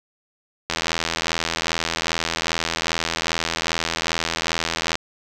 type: click train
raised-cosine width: 0.2 ms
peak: -4 dBFS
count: 352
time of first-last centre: 0.7-4.955 s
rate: 82.5 Hz
effects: none